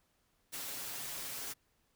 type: noise with comb filter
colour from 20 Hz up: white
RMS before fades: -42 dBFS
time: 0.52-1.54 s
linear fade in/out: 20 ms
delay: 7.2 ms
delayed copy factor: +0.9
effects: pink hiss -75 dBFS RMS until 1.95 s